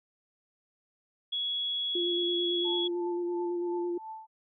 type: tone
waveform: sine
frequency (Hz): 3355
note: G#7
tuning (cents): +17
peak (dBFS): -29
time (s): 1.32-2.88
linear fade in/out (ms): 10
type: tone with vibrato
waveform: sine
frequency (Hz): 349.2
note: F4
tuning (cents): 0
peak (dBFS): -29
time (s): 1.95-3.98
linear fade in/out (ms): 5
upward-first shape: square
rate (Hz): 9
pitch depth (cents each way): 15
type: tone with tremolo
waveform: sine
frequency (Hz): 880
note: A5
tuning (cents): 0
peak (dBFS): -37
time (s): 2.64-4.27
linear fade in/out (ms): 20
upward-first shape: triangle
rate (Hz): 2.9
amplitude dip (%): 90
effects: none